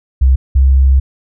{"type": "tone pair in turn", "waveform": "sine", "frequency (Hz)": [65.41, 66.71], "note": ["C2", "C2"], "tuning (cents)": [0, 34], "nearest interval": "unison", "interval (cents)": 34, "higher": "second", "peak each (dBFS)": -5, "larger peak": "neither", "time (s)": [[0.21, 0.36], [0.55, 1]], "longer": "second", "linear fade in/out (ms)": 10, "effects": []}